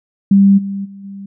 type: tone with level steps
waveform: sine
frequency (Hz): 197.4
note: G3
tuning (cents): +12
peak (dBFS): -5 / -19 / -31 / -27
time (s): 0.31-1.26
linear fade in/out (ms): 5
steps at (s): 0.57 / 0.84 / 1.03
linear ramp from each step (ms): 20
effects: none